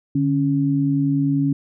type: tone pair together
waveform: sine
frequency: 146.83 / 277.2 Hz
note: D3 / C#4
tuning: 0 / 0 cents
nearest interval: major seventh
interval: 1100 cents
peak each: -20 / -18 dBFS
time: 0.15-1.53 s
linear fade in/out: 5 ms
effects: none